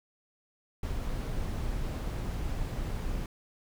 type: noise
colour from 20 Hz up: brown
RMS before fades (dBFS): -33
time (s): 0.83-3.26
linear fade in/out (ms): 2
effects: none